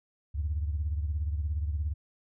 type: beating tone pair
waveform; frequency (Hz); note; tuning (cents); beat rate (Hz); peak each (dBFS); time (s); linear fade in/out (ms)
sine; 73.42 / 90.42; D2 / F#2; 0 / -39; 17; -28 / -35; 0.34-1.94; 20
effects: tanh soft clip ceiling -21 dBFS